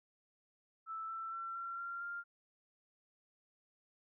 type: tone with pitch steps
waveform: sine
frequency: 1318.5 / 1333.8 / 1349.3 / 1365 / 1380.9 / 1396.9 Hz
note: E6 / E6 / E6 / F6 / F6 / F6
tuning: 0 / +20 / +40 / -40 / -20 / 0 cents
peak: -40 dBFS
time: 0.86-2.24 s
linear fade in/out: 50 ms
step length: 230 ms
effects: none